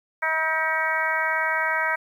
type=harmonic tone with a mistuned harmonic; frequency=319.2 Hz; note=D#4; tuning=44 cents sharp; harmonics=2 / 3 / 4 / 5 / 6 / 7; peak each=-31 / -28 / -30 / -26 / -27 / -30 dBFS; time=0.22-1.96 s; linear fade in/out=10 ms; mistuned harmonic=5; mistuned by=-23 cents; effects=9-bit